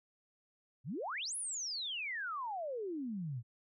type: exponential two-way sweep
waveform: sine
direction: up then down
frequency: 110 to 10800 to 110 Hz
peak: -37 dBFS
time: 0.84-3.43 s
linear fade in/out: 50 ms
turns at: 1.36 s
effects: none